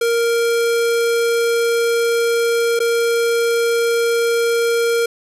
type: tone with dropouts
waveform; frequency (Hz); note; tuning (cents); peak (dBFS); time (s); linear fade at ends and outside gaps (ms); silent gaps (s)
square; 466.2; A#4; 0; -15; 0.01-5.06; 5; 2.792-2.801
effects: resampled to 32000 Hz + 8-bit